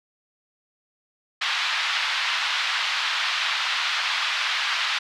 white band-pass noise, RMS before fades -25 dBFS, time 1.41-4.99 s, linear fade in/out 10 ms, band 980 to 3900 Hz, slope 24 dB/octave, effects none

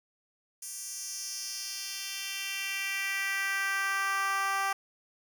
10% pulse tone with high-pass filter sweep, 391.3 Hz, G4, 3 cents flat, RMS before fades -33 dBFS, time 0.62-4.73 s, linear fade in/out 5 ms, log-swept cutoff 7900 to 890 Hz, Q 2.2, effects none

